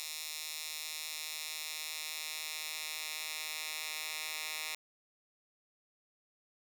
10% pulse tone with high-pass filter sweep, 155.3 Hz, D#3, 3 cents flat, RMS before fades -41 dBFS, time 0-4.75 s, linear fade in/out 0 ms, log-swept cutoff 3900 to 2400 Hz, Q 0.92, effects none

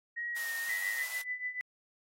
sine tone with vibrato, 1873 Hz, A#6, 8 cents sharp, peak -34 dBFS, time 0.16-1.03 s, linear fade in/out 20 ms, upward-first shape sine, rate 1.9 Hz, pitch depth 28 cents each way
white high-pass noise, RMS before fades -43 dBFS, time 0.36-1.22 s, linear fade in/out 5 ms, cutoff 610 Hz, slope 24 dB/octave
sine tone with tremolo, 1995 Hz, B6, 17 cents sharp, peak -31 dBFS, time 0.69-1.61 s, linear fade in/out 0 ms, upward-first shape triangle, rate 6.8 Hz, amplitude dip 85%
effects AAC 48 kbps

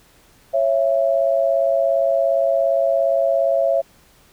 sine tone pair together, 550 / 667.3 Hz, C#5 / E5, -14 / +21 cents, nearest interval minor third, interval 335 cents, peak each -18 / -17 dBFS, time 0.53-3.82 s, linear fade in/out 20 ms, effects pink hiss -53 dBFS RMS until 4.32 s

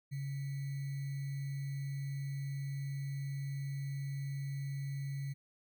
sine tone with sample-and-hold, 138.59 Hz, C#3, in tune, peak -36 dBFS, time 0.11-5.34 s, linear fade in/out 20 ms, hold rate 2100 Hz, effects none

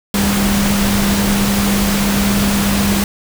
sine tone in noise, 200.5 Hz, G3, 39 cents sharp, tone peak -14 dBFS, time 0.14-3.04 s, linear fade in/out 2 ms, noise pink, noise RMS -18 dBFS, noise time 0.14-3.04 s, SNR +1 dB, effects none

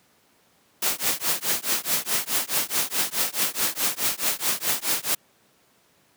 white noise with tremolo, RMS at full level -21 dBFS, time 0.82-5.15 s, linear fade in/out 5 ms, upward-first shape triangle, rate 4.7 Hz, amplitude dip 100%, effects pink hiss -61 dBFS RMS until 6.16 s + high-pass 150 Hz 12 dB/octave

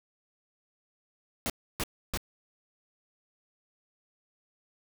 pink noise bursts, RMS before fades -31 dBFS, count 3, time 1.46-2.174 s, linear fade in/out 0 ms, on 38 ms, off 300 ms, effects none

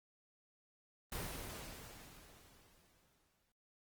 pink noise with exponential decay, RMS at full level -41 dBFS, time 1.12-3.52 s, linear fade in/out 2 ms, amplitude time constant 520 ms, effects Opus 24 kbps

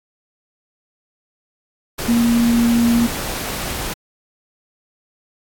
sine tone in noise, 234.7 Hz, A#3, 12 cents sharp, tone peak -12 dBFS, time 2.08-3.07 s, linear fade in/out 10 ms, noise pink, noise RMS -25 dBFS, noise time 1.98-3.94 s, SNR +10 dB, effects AAC 64 kbps

